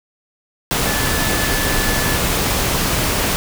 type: tone in noise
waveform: sine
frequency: 1735 Hz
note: A6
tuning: 25 cents flat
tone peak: -25 dBFS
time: 0.87-2.17 s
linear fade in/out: 0 ms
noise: pink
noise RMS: -18 dBFS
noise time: 0.71-3.36 s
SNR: -10 dB
effects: none